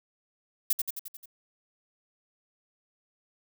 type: noise with echo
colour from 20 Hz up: violet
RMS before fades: -24 dBFS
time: 0.7-0.73 s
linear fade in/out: 5 ms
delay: 88 ms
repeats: 6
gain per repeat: -4 dB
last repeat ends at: 1.258 s
effects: none